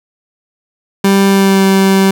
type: tone with pitch glide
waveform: 30% pulse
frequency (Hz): 196.3 to 193.15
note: G3 to G3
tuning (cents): +3 to -25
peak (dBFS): -4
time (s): 1.04-2.11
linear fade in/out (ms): 5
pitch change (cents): -28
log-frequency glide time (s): 1.27-1.64
effects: none